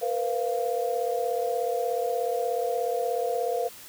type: tone cluster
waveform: sine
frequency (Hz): 468.3 / 505 / 694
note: A#4 / B4 / F5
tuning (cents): +8 / +39 / -11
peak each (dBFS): -29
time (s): 0.01-3.69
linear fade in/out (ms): 20
effects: white hiss -46 dBFS RMS until 3.88 s